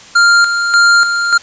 square tone with tremolo, 1396.9 Hz, F6, in tune, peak -6 dBFS, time 0.15-1.38 s, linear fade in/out 10 ms, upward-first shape square, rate 1.7 Hz, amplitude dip 55%, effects white hiss -36 dBFS RMS until 1.42 s + resampled to 16000 Hz

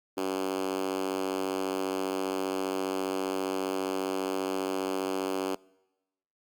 5% pulse tone with high-pass filter, 94.9 Hz, F#2, 44 cents sharp, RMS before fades -31 dBFS, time 0.17-5.55 s, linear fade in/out 5 ms, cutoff 320 Hz, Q 3.8, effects noise-tail reverb RT60 1.0 s tail -25 dB re dry + Opus 48 kbps

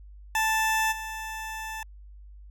20% pulse tone with level steps, 880 Hz, A5, in tune, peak -18 / -29 dBFS, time 0.35-1.83 s, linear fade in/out 2 ms, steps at 0.91 s, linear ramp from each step 20 ms, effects added 50 Hz sine -44 dBFS peak until 2.5 s

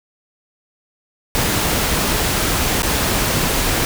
pink noise with dropouts, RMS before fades -18 dBFS, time 1.35-3.85 s, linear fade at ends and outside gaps 0 ms, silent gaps 2.821-2.831 s, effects none

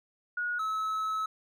sine / triangle tone pair in turn, 1449 / 1294.2 Hz, F#6 / E6, -37 / -32 cents, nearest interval major second, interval 195 cents, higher first, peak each -29 / -27 dBFS, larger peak second, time 0.37-0.59 / 0.59-1.26 s, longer second, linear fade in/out 5 ms, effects none

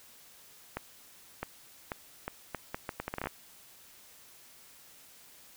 accelerating click train, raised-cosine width 0.5 ms, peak -19 dBFS, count 15, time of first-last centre 0.77-3.271 s, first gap 660 ms, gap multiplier 0.74, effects white hiss -56 dBFS RMS until 5.56 s

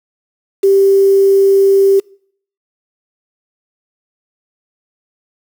sine tone with quantisation, 392 Hz, G4, in tune, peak -6 dBFS, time 0.63-2 s, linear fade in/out 10 ms, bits 5, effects noise-tail reverb RT60 0.6 s tail -25 dB re dry

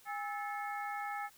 harmonic tone with a mistuned harmonic, 434.9 Hz, A4, 20 cents flat, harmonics 2 / 3 / 4 / 5, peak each -39 / -43 / -45 / -47 dBFS, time 0.05-1.3 s, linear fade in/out 50 ms, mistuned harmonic 2, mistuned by -110 cents, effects white hiss -62 dBFS RMS until 1.37 s

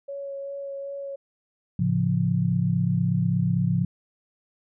sine tone with vibrato, 556 Hz, C#5, 5 cents sharp, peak -31 dBFS, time 0.08-1.16 s, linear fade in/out 10 ms, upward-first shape sine, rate 2.6 Hz, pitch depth 11 cents each way
sine chord, A augmented, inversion none, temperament equal, 110 / 138.59 / 174.61 Hz, A2 / C#3 / E#3, 0 / 0 / 0 cents, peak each -26 / -25 / -23 dBFS, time 1.79-3.85 s, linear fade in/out 5 ms
effects none

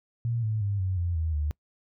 sine tone with pitch steps, 117.2 / 108.72 / 100.86 / 93.56 / 86.79 / 80.51 / 74.69 Hz, A#2 / A2 / G2 / F#2 / F2 / E2 / D2, +10 / -20 / +50 / +20 / -10 / -40 / +30 cents, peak -25 dBFS, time 0.25-1.51 s, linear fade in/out 0 ms, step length 180 ms, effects noise-tail reverb RT60 0.1 s tail -25 dB re dry

